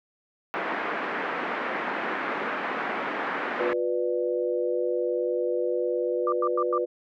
white band-pass noise, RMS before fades -30 dBFS, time 0.54-3.73 s, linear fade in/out 0 ms, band 220 to 1900 Hz, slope 24 dB/octave
sine chord, B diminished, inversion second, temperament just, 355.6 / 493.9 / 592.7 Hz, F4 / B4 / D5, +31 / 0 / +16 cents, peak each -28 / -26 / -32 dBFS, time 3.59-6.86 s, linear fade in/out 20 ms
sine tone bursts, 1184 Hz, D6, 14 cents sharp, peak -24 dBFS, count 4, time 6.27-6.779 s, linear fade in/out 2 ms, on 53 ms, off 99 ms
effects none

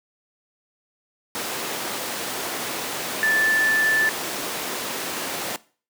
sine tone in noise, 1756 Hz, A6, 4 cents flat, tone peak -17 dBFS, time 3.23-4.09 s, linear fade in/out 0 ms, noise pink, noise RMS -27 dBFS, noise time 1.35-5.56 s, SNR +7 dB, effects noise-tail reverb RT60 0.4 s tail -20 dB re dry + high-pass 300 Hz 12 dB/octave

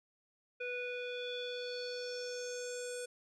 square tone with low-pass filter sweep, 492.4 Hz, B4, 5 cents flat, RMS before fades -41 dBFS, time 0.6-3.06 s, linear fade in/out 10 ms, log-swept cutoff 2300 to 8800 Hz, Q 5.3, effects none

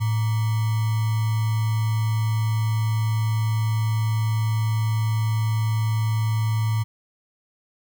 sine tone with sample-and-hold, 110 Hz, A2, in tune, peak -19 dBFS, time 0-6.84 s, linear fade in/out 20 ms, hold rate 1050 Hz, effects none

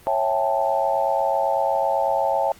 sine chord, A dominant seventh, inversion first, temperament just, 550 / 660 / 792 / 880 Hz, C#5 / E5 / G5 / A5, -14 / +2 / +18 / 0 cents, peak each -24 dBFS, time 0.07-2.52 s, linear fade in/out 0 ms, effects pink hiss -49 dBFS RMS until 2.59 s + Opus 32 kbps

